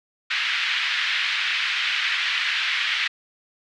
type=band-pass noise; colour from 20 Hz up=pink; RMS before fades=-24 dBFS; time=0.3-3.08 s; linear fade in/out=10 ms; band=1700 to 3600 Hz; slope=24 dB/octave; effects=none